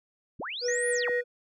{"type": "linear two-way sweep", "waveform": "sine", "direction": "up then down", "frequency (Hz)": [35.28, 10020, 35.28], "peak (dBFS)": -33, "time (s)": [0.39, 1.1], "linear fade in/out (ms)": 10, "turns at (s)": 0.89}
{"type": "tone with tremolo", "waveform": "triangle", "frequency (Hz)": 488.2, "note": "B4", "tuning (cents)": -20, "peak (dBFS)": -24, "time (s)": [0.61, 1.24], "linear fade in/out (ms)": 50, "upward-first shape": "sine", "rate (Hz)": 4.1, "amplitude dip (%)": 30}
{"type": "tone", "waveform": "sine", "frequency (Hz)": 1880, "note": "A#6", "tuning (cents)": 14, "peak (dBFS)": -29, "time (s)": [0.68, 1.21], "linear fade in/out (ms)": 5}
{"effects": []}